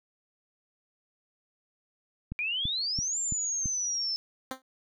click train, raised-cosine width 5 ms, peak -22 dBFS, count 5, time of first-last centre 2.32-3.658 s, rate 2.99 Hz
sine exponential two-way sweep, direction up then down, 2354 to 7400 to 5240 Hz, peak -28 dBFS, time 2.39-4.16 s, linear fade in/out 0 ms, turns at 3.19 s
10% pulse tone with exponential decay, 261.6 Hz, C4, in tune, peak -22 dBFS, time 4.51-4.62 s, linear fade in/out 1 ms, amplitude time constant 22 ms
effects none

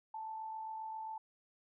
sine tone with amplitude modulation, 880 Hz, A5, in tune, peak -39 dBFS, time 0.14-1.18 s, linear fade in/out 5 ms, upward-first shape sine, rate 47.5 Hz, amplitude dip 35%, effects none

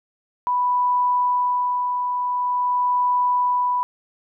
sine tone with tremolo, 988 Hz, B5, in tune, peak -16 dBFS, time 0.47-3.83 s, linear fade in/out 0 ms, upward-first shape sine, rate 0.46 Hz, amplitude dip 40%, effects none

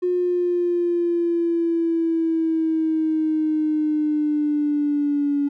triangle exponential sweep, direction down, 360 to 284.4 Hz, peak -14 dBFS, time 0.02-5.49 s, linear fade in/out 20 ms, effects tanh soft clip ceiling -16 dBFS

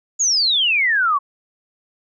sine exponential sweep, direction down, 6950 to 1086 Hz, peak -14 dBFS, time 0.19-1.19 s, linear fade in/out 20 ms, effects none

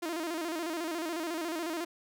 sawtooth tone with vibrato, 329.6 Hz, E4, in tune, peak -29 dBFS, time 0.02-1.85 s, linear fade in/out 10 ms, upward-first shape square, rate 14 Hz, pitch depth 85 cents each way, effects none

